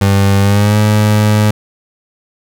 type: tone with pitch glide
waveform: 30% pulse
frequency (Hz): 98.9 to 106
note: G2 to G#2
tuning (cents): +16 to +36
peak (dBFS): -5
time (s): 0.01-1.51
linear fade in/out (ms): 5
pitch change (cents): +120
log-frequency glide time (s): 0.4-0.78
effects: none